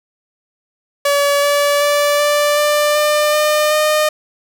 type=tone with pitch steps; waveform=sawtooth; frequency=570 / 575.6 / 581.3 / 587 / 592.8 / 598.7 / 604.6 / 610.6 Hz; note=C#5 / D5 / D5 / D5 / D5 / D5 / D#5 / D#5; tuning=+48 / -35 / -18 / -1 / +16 / +33 / -50 / -33 cents; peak=-8 dBFS; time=1.05-4.09 s; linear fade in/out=5 ms; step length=380 ms; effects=none